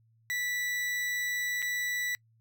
40% pulse tone with dropouts, 1965 Hz, B6, 9 cents flat, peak -29 dBFS, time 0.3-2.15 s, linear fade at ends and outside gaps 0 ms, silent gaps 1.62-1.625 s, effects noise-tail reverb RT60 0.1 s tail -26 dB re dry + added 113 Hz sine -63 dBFS peak until 2.4 s

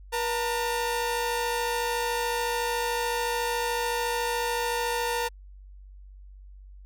sawtooth tone pair together, 479.4 / 905 Hz, A#4 / A5, +48 / +48 cents, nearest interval major seventh, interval 1100 cents, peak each -25 dBFS, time 0.12-5.29 s, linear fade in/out 20 ms, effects added 48 Hz sine -44 dBFS peak until 6.85 s

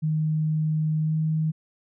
sine tone with pitch glide, 155.56 to 157.28 Hz, D#3 to D#3, 0 to +19 cents, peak -21 dBFS, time 0.02-1.52 s, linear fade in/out 20 ms, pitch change +19 cents, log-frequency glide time 1.01-1.15 s, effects none

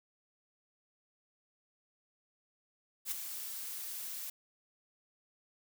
blue noise with ADSR envelope, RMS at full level -34 dBFS, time 3.05-4.3 s, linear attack 65 ms, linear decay 10 ms, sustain -8 dB, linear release 4 ms, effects none

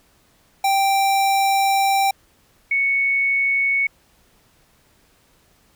square / sine tone pair in turn, 784 / 2217 Hz, G5 / C#7, 0 / 0 cents, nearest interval octave + tritone, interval 1800 cents, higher second, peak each -16 dBFS, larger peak neither, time 0.64-2.11 / 2.71-3.87 s, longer first, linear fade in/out 5 ms, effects pink hiss -58 dBFS RMS until 5.75 s

